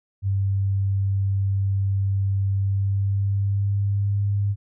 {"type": "tone with pitch glide", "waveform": "sine", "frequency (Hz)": [98, 100.93], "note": ["G2", "G#2"], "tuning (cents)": [0, -49], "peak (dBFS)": -19, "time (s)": [0.22, 4.56], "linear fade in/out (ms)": 50, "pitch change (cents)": 51, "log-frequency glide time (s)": [2.56, 4.24], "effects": []}